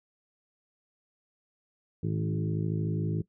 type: harmonic tone with a mistuned harmonic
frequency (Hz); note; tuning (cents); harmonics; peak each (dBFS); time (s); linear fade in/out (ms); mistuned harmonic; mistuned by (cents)
53.6; A1; -45; 2 / 3 / 4 / 5 / 6 / 7 / 8; -32 / -30 / -39 / -46 / -38 / -40 / -43; 2.03-3.22; 5; 3; -17
effects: noise-tail reverb RT60 0.1 s tail -18 dB re dry